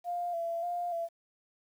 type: tone with vibrato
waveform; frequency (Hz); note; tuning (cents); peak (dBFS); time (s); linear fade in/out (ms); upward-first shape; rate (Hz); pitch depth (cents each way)
sine; 688; F5; -26; -31; 0.04-1.09; 50; square; 1.7; 35
effects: 10-bit